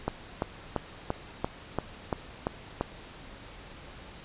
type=click train; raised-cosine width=1 ms; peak=-13 dBFS; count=9; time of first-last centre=0.08-2.81 s; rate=2.93 Hz; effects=pink hiss -47 dBFS RMS until 4.24 s + resampled to 8000 Hz